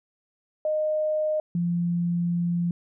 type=tone pair in turn; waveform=sine; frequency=616 / 172.86 Hz; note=D#5 / F3; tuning=-17 / -17 cents; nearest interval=octave + minor seventh; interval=2200 cents; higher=first; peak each=-22 dBFS; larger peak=neither; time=0.65-1.4 / 1.55-2.71 s; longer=second; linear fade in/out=2 ms; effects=none